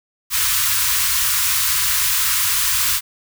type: band-stop noise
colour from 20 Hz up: white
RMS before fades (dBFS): -18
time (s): 0.3-3.01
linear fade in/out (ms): 50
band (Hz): 120 to 960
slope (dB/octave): 96
effects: none